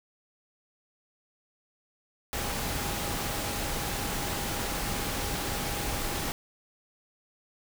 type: tone in noise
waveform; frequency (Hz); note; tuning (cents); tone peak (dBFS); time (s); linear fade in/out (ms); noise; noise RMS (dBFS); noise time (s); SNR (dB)
sine; 815; G#5; -33; -42; 2.33-6.32; 0; pink; -32; 2.33-6.32; -13
effects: none